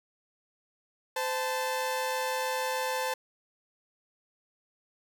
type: tone pair together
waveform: sawtooth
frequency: 514.7 / 880 Hz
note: C5 / A5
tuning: -29 / 0 cents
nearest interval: major sixth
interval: 929 cents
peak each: -28 dBFS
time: 1.16-3.14 s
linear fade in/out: 5 ms
effects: none